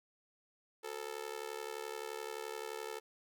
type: tone with amplitude modulation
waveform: sawtooth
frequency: 440 Hz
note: A4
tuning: in tune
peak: -33 dBFS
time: 0.83-3 s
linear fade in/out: 20 ms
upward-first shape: sine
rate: 71.6 Hz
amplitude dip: 95%
effects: none